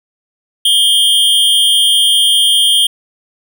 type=tone with amplitude modulation; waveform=square; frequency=3200 Hz; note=G7; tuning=35 cents sharp; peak=-5 dBFS; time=0.65-2.87 s; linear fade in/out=5 ms; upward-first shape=sine; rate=255 Hz; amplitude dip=70%; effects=none